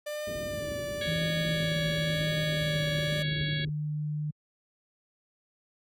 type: tone with vibrato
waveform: 45% pulse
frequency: 593 Hz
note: D5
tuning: 17 cents sharp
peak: -33 dBFS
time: 0.06-3.23 s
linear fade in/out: 10 ms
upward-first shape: sine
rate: 0.96 Hz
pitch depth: 30 cents each way
type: low-pass noise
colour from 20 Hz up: pink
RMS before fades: -39 dBFS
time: 0.27-3.69 s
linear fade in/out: 2 ms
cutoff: 430 Hz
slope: 96 dB/octave
type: harmonic tone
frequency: 557 Hz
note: C#5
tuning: 8 cents sharp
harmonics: 1 / 3 / 4 / 5 / 6 / 7 / 8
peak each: -46 / -37 / -39 / -47 / -36 / -41 / -46 dBFS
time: 1.01-3.65 s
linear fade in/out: 5 ms
type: tone with pitch glide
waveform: sine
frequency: 163.1 to 150.43 Hz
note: E3 to D3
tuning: -18 to +42 cents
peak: -29 dBFS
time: 1.07-4.31 s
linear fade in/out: 10 ms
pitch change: -140 cents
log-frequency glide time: 1.32-3.48 s
effects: high-pass 60 Hz 12 dB/octave

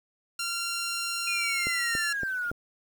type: tone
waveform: 10% pulse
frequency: 1381 Hz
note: F6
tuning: 20 cents flat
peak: -21 dBFS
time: 0.39-2.13 s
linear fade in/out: 5 ms
type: exponential sweep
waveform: sine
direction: down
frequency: 2495 to 1400 Hz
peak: -28 dBFS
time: 1.27-2.51 s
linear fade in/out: 5 ms
type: click train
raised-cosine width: 2 ms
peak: -22 dBFS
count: 4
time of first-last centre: 1.67-2.515 s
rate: 3.55 Hz
effects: 8-bit

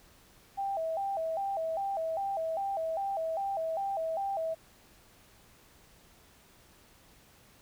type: tone with vibrato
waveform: sine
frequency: 715 Hz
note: F5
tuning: 41 cents sharp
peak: -30 dBFS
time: 0.57-4.55 s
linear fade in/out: 20 ms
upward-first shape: square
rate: 2.5 Hz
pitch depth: 170 cents each way
effects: pink hiss -60 dBFS RMS until 7.61 s

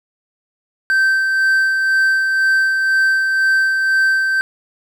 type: tone with tremolo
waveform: triangle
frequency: 1555 Hz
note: G6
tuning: 14 cents flat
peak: -9 dBFS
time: 0.9-4.41 s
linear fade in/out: 0 ms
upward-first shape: sine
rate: 2 Hz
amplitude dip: 35%
effects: none

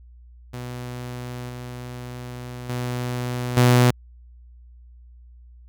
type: tone with level steps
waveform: sawtooth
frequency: 123.47 Hz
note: B2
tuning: in tune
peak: -27 / -29 / -21 / -9 dBFS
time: 0.53-3.91 s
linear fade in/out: 10 ms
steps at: 1.49 / 2.69 / 3.57 s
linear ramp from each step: 2 ms
effects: added 60 Hz sine -44 dBFS peak until 5.68 s

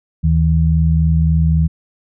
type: tone pair together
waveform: sine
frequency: 76.6 / 160.26 Hz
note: D#2 / E3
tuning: -27 / -49 cents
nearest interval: octave + minor second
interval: 1278 cents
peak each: -13 dBFS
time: 0.23-1.68 s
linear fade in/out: 20 ms
effects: none

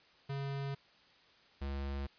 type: tone pair in turn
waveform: square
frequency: 138.59 / 69.3 Hz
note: C#3 / C#2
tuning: 0 / 0 cents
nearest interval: octave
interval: 1200 cents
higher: first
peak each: -37 / -37 dBFS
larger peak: neither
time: 0.29-0.75 / 1.61-2.07 s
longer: neither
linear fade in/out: 10 ms
effects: white hiss -64 dBFS RMS until 2.18 s + resampled to 11025 Hz

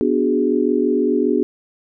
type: chord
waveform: sine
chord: G# half-diminished seventh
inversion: first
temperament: equal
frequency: 246.9 / 293.7 / 370 / 415.3 Hz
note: B3 / D4 / F#4 / G#4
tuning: 0 / 0 / 0 / 0 cents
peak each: -20 dBFS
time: 0.01-1.43 s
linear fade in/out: 0 ms
effects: none

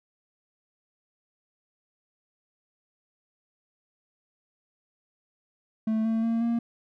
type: tone with pitch steps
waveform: triangle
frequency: 220 / 224.4 / 228.8 / 233.4 Hz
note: A3 / A3 / A#3 / A#3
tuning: 0 / +34 / -32 / +2 cents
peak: -21 dBFS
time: 5.87-6.59 s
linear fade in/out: 5 ms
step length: 180 ms
effects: none

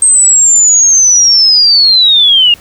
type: linear sweep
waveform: sine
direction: down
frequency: 8372 to 2794 Hz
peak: -3 dBFS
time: 0.02-2.54 s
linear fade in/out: 2 ms
effects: pink hiss -38 dBFS RMS until 2.6 s

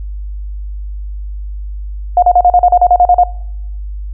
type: tone bursts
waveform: sine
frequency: 714 Hz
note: F5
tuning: 38 cents sharp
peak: -4 dBFS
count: 12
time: 2.17-3.236 s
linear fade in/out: 2 ms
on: 54 ms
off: 38 ms
effects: noise-tail reverb RT60 0.8 s tail -22 dB re dry + added 50 Hz sine -20 dBFS peak until 4.13 s

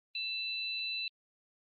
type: tone pair together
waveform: sine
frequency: 2667 / 3996 Hz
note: E7 / B7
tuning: +20 / +20 cents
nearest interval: perfect fifth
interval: 700 cents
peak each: -38 / -36 dBFS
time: 0.15-1.08 s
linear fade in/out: 2 ms
effects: Opus 24 kbps

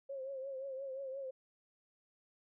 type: tone with vibrato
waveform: sine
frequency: 537 Hz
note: C5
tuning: 45 cents sharp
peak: -40 dBFS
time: 0.09-1.31 s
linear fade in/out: 10 ms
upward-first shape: triangle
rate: 5.7 Hz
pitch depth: 70 cents each way
effects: none

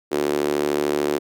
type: tone with high-pass filter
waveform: sawtooth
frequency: 73.42 Hz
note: D2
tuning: in tune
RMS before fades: -22 dBFS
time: 0.11-1.19 s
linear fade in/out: 20 ms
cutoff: 360 Hz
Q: 3.7
effects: none

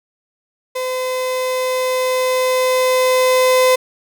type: tone with level ramp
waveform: 35% pulse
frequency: 511 Hz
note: C5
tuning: 41 cents flat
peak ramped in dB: -18 to -8 dBFS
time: 0.75-3.76 s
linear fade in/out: 10 ms
effects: none

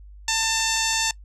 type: tone with low-pass filter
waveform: 10% pulse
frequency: 894 Hz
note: A5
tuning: 27 cents sharp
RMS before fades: -23 dBFS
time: 0.28-1.11 s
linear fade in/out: 2 ms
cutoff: 7700 Hz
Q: 6.5
effects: noise-tail reverb RT60 0.1 s tail -23 dB re dry + added 50 Hz sine -41 dBFS peak until 1.24 s

